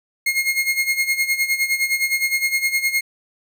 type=tone with tremolo; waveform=40% pulse; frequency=2147 Hz; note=C7; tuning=44 cents sharp; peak=-14 dBFS; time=0.26-3.01 s; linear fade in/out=5 ms; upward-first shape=sine; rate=9.7 Hz; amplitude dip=75%; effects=none